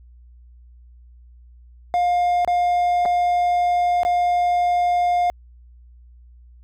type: tone with dropouts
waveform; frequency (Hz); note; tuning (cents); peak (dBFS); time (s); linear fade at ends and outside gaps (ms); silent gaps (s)
triangle; 708; F5; +23; -14; 1.94-5.3; 0; 2.448-2.476 / 3.053-3.058 / 4.033-4.05
effects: added 60 Hz sine -44 dBFS peak until 6.63 s